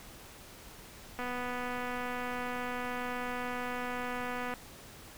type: click train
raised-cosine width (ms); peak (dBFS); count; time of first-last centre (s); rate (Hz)
0.5; -23; 828; 1.19-4.538; 247
effects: pink hiss -51 dBFS RMS until 5.17 s